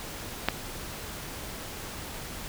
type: click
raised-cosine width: 0.3 ms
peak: -6 dBFS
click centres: 0.486 s
effects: pink hiss -39 dBFS RMS until 2.48 s